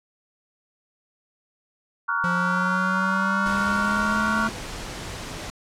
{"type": "chord", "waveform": "sine", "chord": "Gb major seventh", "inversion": "first", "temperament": "equal with one note detuned", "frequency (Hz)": [932.3, 1128.8, 1396.9, 1480], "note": ["Bb5", "Db6", "F6", "Gb6"], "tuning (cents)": [0, 31, 0, 0], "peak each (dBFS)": [-31, -27, -25, -28], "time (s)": [2.08, 4.48], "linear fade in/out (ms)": 10}
{"type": "exponential sweep", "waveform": "square", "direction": "up", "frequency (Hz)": [175.2, 220], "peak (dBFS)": -26, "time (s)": [2.24, 4.49], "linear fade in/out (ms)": 0}
{"type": "noise", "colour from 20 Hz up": "pink", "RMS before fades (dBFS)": -34, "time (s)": [3.46, 5.5], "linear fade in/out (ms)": 0}
{"effects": ["low-pass 8000 Hz 12 dB/octave"]}